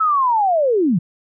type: linear sweep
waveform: sine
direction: down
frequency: 1318.5 to 148.4 Hz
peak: -13 dBFS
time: 0-0.99 s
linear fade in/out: 10 ms
effects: none